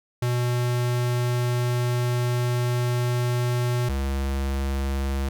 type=tone pair in turn; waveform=square; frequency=122.3 / 68.11 Hz; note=B2 / C#2; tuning=-16 / -30 cents; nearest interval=minor seventh; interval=1014 cents; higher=first; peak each=-22 / -24 dBFS; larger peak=first; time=0.22-3.89 / 3.89-5.29 s; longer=first; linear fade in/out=5 ms; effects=none